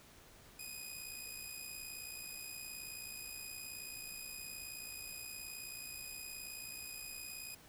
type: tone with amplitude modulation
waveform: 10% pulse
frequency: 2493 Hz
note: D#7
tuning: 3 cents sharp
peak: -34 dBFS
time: 0.59-7.55 s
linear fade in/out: 5 ms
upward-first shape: sine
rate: 58.9 Hz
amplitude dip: 50%
effects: pink hiss -60 dBFS RMS until 7.68 s